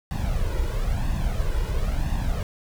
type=noise with flanger; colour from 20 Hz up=brown; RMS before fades=-24 dBFS; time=0.11-2.43 s; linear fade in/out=0 ms; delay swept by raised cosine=1.1 to 2.1 ms; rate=1 Hz; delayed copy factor=+0.7; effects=none